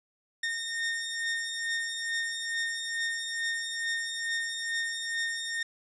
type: beating tone pair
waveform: sawtooth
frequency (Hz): 1835 / 1837.3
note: A#6 / A#6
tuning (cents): -28 / -26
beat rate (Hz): 2.3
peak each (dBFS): -28 / -33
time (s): 0.43-5.63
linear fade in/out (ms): 5
effects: resampled to 22050 Hz